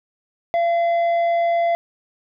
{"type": "tone with tanh clipping", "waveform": "sine", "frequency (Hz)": 682, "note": "F5", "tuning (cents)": -41, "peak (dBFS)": -17, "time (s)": [0.54, 1.75], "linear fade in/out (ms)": 0, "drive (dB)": 6, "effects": []}